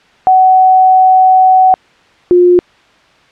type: tone pair in turn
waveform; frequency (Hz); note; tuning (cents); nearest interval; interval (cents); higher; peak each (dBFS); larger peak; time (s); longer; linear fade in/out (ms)
sine; 750 / 355.7; F#5 / F4; +23 / +32; octave + minor second; 1291; first; -3; neither; 0.27-1.74 / 2.31-2.59; first; 0
effects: white hiss -46 dBFS RMS until 3.31 s + low-pass 3000 Hz 12 dB/octave